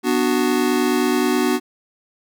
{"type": "chord", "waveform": "square", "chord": "B minor", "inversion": "none", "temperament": "just", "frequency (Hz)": [246.9, 296.3, 370.4], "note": ["B3", "D4", "F#4"], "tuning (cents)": [0, 15, 2], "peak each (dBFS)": [-21, -22, -21], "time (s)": [0.03, 1.6], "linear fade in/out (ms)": 50, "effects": []}